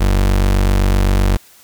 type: tone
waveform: 35% pulse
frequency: 47.81 Hz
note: G1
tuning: 43 cents flat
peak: -9 dBFS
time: 0-1.37 s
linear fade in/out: 10 ms
effects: white hiss -46 dBFS RMS until 1.63 s